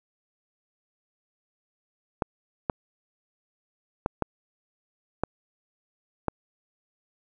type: clicks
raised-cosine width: 1 ms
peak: -10 dBFS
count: 6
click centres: 2.222 / 2.698 / 4.061 / 4.223 / 5.236 / 6.283 s
effects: none